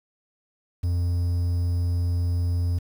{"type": "tone with quantisation", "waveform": "triangle", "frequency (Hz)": 87.31, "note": "F2", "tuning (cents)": 0, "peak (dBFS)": -19, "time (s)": [0.83, 2.79], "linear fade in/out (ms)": 10, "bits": 8, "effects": []}